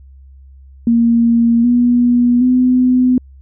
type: tone with pitch steps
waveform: sine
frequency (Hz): 233.1 / 242.6 / 252.4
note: A#3 / B3 / B3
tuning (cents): 0 / -31 / +38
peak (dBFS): -8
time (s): 0.87-3.18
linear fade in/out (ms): 2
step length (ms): 770
effects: added 67 Hz sine -37 dBFS peak until 3.41 s